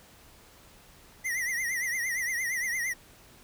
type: tone with vibrato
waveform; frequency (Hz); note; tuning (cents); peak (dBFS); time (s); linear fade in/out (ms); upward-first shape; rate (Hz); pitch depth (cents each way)
square; 1975.5; B6; 0; -29; 1.24-2.94; 20; triangle; 8.7; 130
effects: pink hiss -55 dBFS RMS until 3.43 s